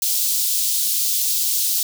white high-pass noise, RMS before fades -20 dBFS, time 0.02-1.83 s, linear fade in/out 2 ms, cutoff 3700 Hz, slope 24 dB/octave, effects none

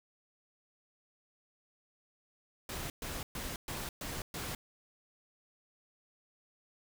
pink noise bursts, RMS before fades -40 dBFS, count 6, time 2.69-4.55 s, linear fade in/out 2 ms, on 210 ms, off 120 ms, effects none

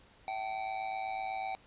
square tone with amplitude modulation, 767 Hz, G5, 38 cents flat, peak -32 dBFS, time 0.28-1.55 s, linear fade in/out 0 ms, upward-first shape sine, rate 108 Hz, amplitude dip 70%, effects pink hiss -61 dBFS RMS until 1.66 s + resampled to 8000 Hz

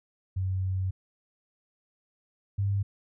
sine tone pair in turn, 94 / 99.59 Hz, F#2 / G2, +28 / +28 cents, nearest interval minor second, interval 100 cents, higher second, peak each -26 / -24 dBFS, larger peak second, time 0.36-0.91 / 2.58-2.83 s, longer first, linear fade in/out 10 ms, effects none

